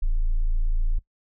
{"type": "tone", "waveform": "sine", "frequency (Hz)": 28, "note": "A0", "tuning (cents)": 31, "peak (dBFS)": -17, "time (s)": [0.02, 0.99], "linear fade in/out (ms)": 10, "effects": ["noise-tail reverb RT60 0.1 s tail -19 dB re dry", "tanh soft clip ceiling -16 dBFS"]}